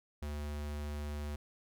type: tone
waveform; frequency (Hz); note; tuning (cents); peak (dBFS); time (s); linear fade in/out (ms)
square; 73.8; D2; +9; -38; 0.22-1.36; 5
effects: none